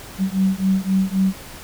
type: beating tone pair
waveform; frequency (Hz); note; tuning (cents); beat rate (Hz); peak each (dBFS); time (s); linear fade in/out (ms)
sine; 189.1 / 192.9; F#3 / G3; +38 / -28; 3.8; -19; 0.18-1.34; 50
effects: pink hiss -38 dBFS RMS until 1.63 s